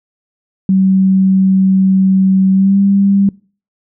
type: tone with pitch glide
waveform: sine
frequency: 190.5 to 197.9 Hz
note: G3 to G3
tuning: -49 to +17 cents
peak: -7 dBFS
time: 0.69-3.29 s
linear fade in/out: 2 ms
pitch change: +66 cents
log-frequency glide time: 2.52-2.78 s
effects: noise-tail reverb RT60 0.4 s tail -24 dB re dry